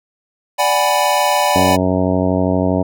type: chord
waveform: square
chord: G# half-diminished seventh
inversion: second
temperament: equal with one note detuned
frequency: 587.3 / 749 / 830.6 / 987.8 Hz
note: D5 / F#5 / G#5 / B5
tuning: 0 / +21 / 0 / 0 cents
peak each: -19 dBFS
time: 0.58-1.77 s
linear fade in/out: 20 ms
type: harmonic tone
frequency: 92.5 Hz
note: F#2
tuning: in tune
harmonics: 1 / 2 / 3 / 4 / 5 / 6 / 7 / 8 / 9 / 10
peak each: -21 / -19 / -18 / -25 / -24 / -23 / -21 / -33 / -31 / -29 dBFS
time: 1.55-2.83 s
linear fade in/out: 10 ms
effects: none